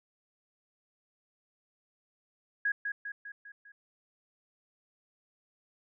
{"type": "tone with echo", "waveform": "sine", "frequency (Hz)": 1656, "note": "G#6", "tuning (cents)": -5, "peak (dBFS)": -26, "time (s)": [2.65, 2.72], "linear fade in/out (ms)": 5, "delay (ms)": 200, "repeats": 5, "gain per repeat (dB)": -5, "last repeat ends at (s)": 3.72, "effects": []}